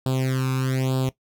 sawtooth tone with flanger, 130.81 Hz, C3, in tune, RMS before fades -23 dBFS, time 0.06-1.09 s, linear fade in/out 2 ms, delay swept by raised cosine 0.24 to 0.8 ms, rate 1.1 Hz, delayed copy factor +0.95, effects noise-tail reverb RT60 0.1 s tail -17 dB re dry

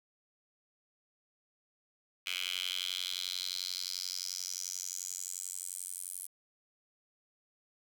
10% pulse tone with high-pass filter sweep, 91.4 Hz, F#2, 21 cents flat, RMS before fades -39 dBFS, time 2.26-6.27 s, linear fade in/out 10 ms, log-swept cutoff 2700 to 10000 Hz, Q 4.5, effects none

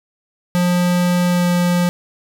square tone with pitch glide, 177.4 to 176.28 Hz, F3 to F3, +27 to +16 cents, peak -14 dBFS, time 0.55-1.89 s, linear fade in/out 0 ms, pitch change -11 cents, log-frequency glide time 1.27-1.48 s, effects none

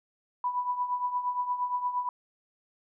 sine tone with tremolo, 987.8 Hz, B5, in tune, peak -24 dBFS, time 0.44-2.09 s, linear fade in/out 2 ms, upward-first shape triangle, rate 8.6 Hz, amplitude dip 75%, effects none

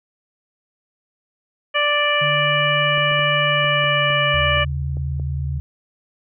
harmonic tone, 587.3 Hz, D5, in tune, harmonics 1 / 2 / 3 / 4 / 5, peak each -22 / -22 / -22 / -22 / -22 dBFS, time 1.74-4.65 s, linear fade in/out 20 ms
sine tone with pitch glide, 146.83 to 136.21 Hz, D3 to C#3, 0 to -30 cents, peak -24 dBFS, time 2.21-5.59 s, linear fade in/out 10 ms, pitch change -130 cents, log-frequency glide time 3.47-4.89 s
clicks, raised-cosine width 2 ms, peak -24 dBFS, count 9, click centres 2.979 / 3.115 / 3.193 / 3.644 / 3.841 / 4.103 / 4.574 / 4.97 / 5.198 s
sine tone with vibrato, 77 Hz, D#2, 17 cents flat, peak -23 dBFS, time 4.34-5.6 s, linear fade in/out 0 ms, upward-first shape sine, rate 9.6 Hz, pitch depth 57 cents each way
effects none

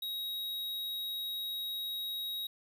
square tone, 3803 Hz, A#7, 34 cents sharp, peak -36 dBFS, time 0.02-2.47 s, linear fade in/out 5 ms, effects none

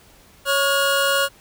25% pulse tone pair together, 554.4 / 1427.2 Hz, C#5 / F6, 0 / +37 cents, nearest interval octave + major third, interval 1637 cents, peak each -16 dBFS, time 0.45-1.29 s, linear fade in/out 50 ms, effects pink hiss -51 dBFS RMS until 1.4 s

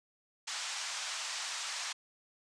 white band-pass noise, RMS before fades -39 dBFS, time 0.47-1.93 s, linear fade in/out 10 ms, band 780 to 7200 Hz, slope 24 dB/octave, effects resampled to 22050 Hz

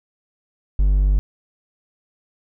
triangle tone, 49 Hz, G1, in tune, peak -11 dBFS, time 0.79-1.19 s, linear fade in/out 0 ms, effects none

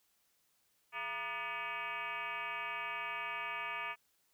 sine tone with frequency modulation, 1740 Hz, A6, 20 cents flat, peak -37 dBFS, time 0.92-3.96 s, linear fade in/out 50 ms, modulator 264 Hz, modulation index 3.5, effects white hiss -75 dBFS RMS until 4.33 s

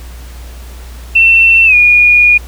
sine tone with pitch glide, 2693 to 2441 Hz, E7 to D#7, +36 to -34 cents, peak -3 dBFS, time 1.15-2.38 s, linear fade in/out 10 ms, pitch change -170 cents, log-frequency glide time 1.65-1.75 s, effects added 60 Hz sine -26 dBFS peak until 2.47 s + pink hiss -37 dBFS RMS until 2.47 s

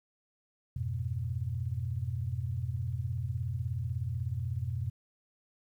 sine chord, F diminished, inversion none, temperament equal, 87.31 / 103.83 / 123.47 Hz, F2 / Ab2 / Cb3, 0 / 0 / 0 cents, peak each -36 / -38 / -34 dBFS, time 0.76-4.9 s, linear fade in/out 5 ms, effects 11-bit

